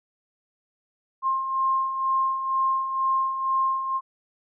sine beating tone pair, 1060 / 1062.1 Hz, C6 / C6, +22 / +26 cents, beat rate 2.1 Hz, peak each -30 / -22 dBFS, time 1.22-4.01 s, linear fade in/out 50 ms, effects none

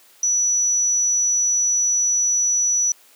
sine tone, 5910 Hz, F#8, 3 cents flat, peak -16 dBFS, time 0.23-2.92 s, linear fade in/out 2 ms, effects white hiss -52 dBFS RMS until 3.15 s + high-pass 300 Hz 12 dB/octave

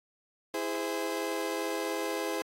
30% pulse chord, E augmented, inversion none, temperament just, 329.6 / 412 / 515 Hz, E4 / G#4 / B#4, 0 / -14 / -28 cents, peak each -33 dBFS, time 0.54-2.42 s, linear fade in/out 2 ms, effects AAC 48 kbps

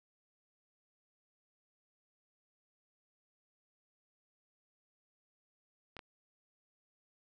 clicks, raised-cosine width 0.3 ms, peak -30 dBFS, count 2, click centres 5.967 / 5.992 s, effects none

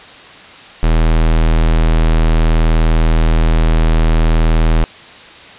square tone, 40.28 Hz, E1, 39 cents flat, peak -9 dBFS, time 0.83-4.84 s, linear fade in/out 0 ms, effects white hiss -36 dBFS RMS until 5.58 s + resampled to 8000 Hz

